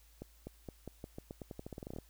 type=accelerating click train; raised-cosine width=2 ms; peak=-30 dBFS; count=19; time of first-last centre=0.22-1.986 s; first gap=250 ms; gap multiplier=0.87; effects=added 54 Hz sine -61 dBFS peak until 2.09 s + white hiss -67 dBFS RMS until 2.09 s